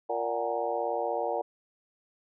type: harmonic tone with a mistuned harmonic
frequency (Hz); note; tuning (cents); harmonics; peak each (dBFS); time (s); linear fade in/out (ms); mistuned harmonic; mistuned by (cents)
116.6; A#2; +1; 3 / 4 / 5 / 6 / 7 / 8; -39 / -33 / -33 / -33 / -36 / -39; 0.09-1.42; 10; 6; +89
effects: none